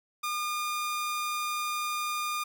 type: tone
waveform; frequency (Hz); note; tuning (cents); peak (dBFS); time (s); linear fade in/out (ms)
sawtooth; 1212; D#6; -46; -26; 0.23-2.44; 10
effects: none